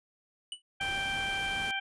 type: tone with exponential decay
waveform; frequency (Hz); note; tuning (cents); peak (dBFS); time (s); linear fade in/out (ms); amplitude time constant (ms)
square; 2960; F#7; 0; -33; 0.52-0.62; 2; 20
type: harmonic tone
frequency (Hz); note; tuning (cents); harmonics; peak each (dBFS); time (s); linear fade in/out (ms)
784; G5; 0; 1 / 2 / 3 / 4; -38 / -35 / -35 / -37; 0.8-1.8; 10
type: noise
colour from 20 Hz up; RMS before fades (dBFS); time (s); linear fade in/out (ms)
pink; -42; 0.81-1.71; 0
effects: resampled to 24000 Hz